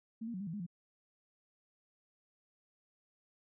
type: tone with pitch steps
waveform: sine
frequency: 224.3 / 234.9 / 185 / 202.7 / 163.5 / 207.8 / 173.1 Hz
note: A3 / A#3 / F#3 / G#3 / E3 / G#3 / F3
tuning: +34 / +13 / 0 / -42 / -14 / +1 / -15 cents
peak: -38 dBFS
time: 0.21-0.665 s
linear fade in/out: 10 ms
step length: 65 ms
effects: none